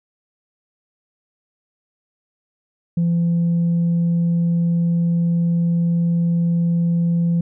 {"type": "tone", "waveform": "sine", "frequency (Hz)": 170.1, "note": "F3", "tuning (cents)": -45, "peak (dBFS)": -13, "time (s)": [2.97, 7.41], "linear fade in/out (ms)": 5, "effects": ["tanh soft clip ceiling -13 dBFS"]}